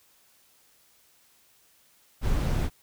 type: noise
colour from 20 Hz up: brown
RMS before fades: -25 dBFS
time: 2.21-2.7 s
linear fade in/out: 50 ms
effects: white hiss -62 dBFS RMS until 2.82 s